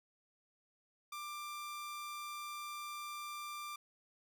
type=tone; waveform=sawtooth; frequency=1185 Hz; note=D6; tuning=15 cents sharp; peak=-39 dBFS; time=1.12-3.76 s; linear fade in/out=5 ms; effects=none